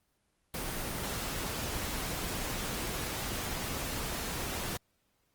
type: noise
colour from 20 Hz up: pink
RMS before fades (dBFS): -36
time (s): 0.54-4.77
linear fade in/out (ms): 2
effects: pink hiss -75 dBFS RMS until 5.34 s + Opus 24 kbps